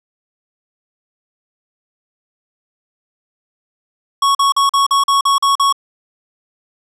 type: tone bursts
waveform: square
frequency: 1108.7 Hz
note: C#6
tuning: in tune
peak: -11 dBFS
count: 9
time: 4.22-5.726 s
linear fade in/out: 5 ms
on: 130 ms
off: 42 ms
effects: low-pass 10000 Hz 12 dB/octave